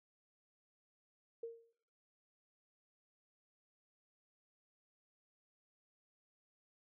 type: tone with exponential decay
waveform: sine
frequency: 461.2 Hz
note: A#4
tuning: 19 cents flat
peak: -39 dBFS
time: 1.43-1.73 s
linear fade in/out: 5 ms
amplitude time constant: 65 ms
effects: noise-tail reverb RT60 0.8 s tail -24 dB re dry